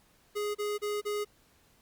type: tone bursts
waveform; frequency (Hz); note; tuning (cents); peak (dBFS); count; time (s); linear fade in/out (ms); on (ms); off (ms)
square; 415.6; G#4; +1; -31; 4; 0.35-1.249; 20; 200; 33
effects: pink hiss -65 dBFS RMS until 1.81 s + Opus 48 kbps